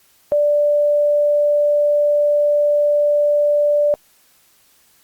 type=tone; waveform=sine; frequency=587.3 Hz; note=D5; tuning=in tune; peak=-12 dBFS; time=0.32-3.94 s; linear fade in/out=0 ms; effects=white hiss -55 dBFS RMS until 5.03 s + Opus 48 kbps